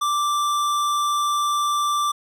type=tone with hard clipping; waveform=sine; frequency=1174.7 Hz; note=D6; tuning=in tune; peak=-21 dBFS; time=0.01-2.12 s; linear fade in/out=10 ms; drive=16 dB; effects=none